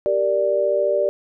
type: chord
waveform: sine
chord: G minor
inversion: none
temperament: equal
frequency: 392 / 466.2 / 587.3 Hz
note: G4 / Bb4 / D5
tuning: 0 / 0 / 0 cents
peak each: -23 / -24 / -18 dBFS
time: 0.06-1.09 s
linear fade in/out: 0 ms
effects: none